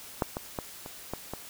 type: clicks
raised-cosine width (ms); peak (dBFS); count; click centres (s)
1; -11 / -18 / -17 / -26 / -18 / -20; 6; 0.222 / 0.369 / 0.588 / 0.861 / 1.136 / 1.336
effects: white hiss -46 dBFS RMS until 1.49 s